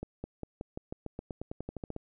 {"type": "accelerating click train", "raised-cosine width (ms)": 2, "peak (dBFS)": -24, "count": 17, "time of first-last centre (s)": [0.03, 1.964], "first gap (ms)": 210, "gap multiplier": 0.92, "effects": []}